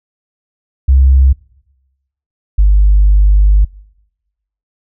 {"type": "tone pair in turn", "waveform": "sine", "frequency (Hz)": [66.6, 50.08], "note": ["C2", "G1"], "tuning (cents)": [31, 38], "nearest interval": "perfect fourth", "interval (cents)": 493, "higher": "first", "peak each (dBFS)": -3, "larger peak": "neither", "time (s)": [[0.88, 1.33], [2.58, 3.65]], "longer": "second", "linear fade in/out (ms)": 10, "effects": ["noise-tail reverb RT60 1.0 s tail -25 dB re dry", "tanh soft clip ceiling 0 dBFS"]}